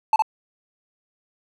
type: tone with echo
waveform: triangle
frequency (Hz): 874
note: A5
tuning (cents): -12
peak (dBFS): -11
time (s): 0.13-0.16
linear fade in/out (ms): 2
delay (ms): 62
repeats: 1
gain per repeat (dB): -2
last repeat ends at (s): 0.222
effects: none